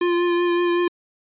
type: tone with vibrato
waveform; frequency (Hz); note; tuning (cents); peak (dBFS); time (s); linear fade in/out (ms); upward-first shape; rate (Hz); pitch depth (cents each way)
square; 348.7; F4; -3; -18; 0.01-0.88; 5; triangle; 5.3; 20
effects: resampled to 8000 Hz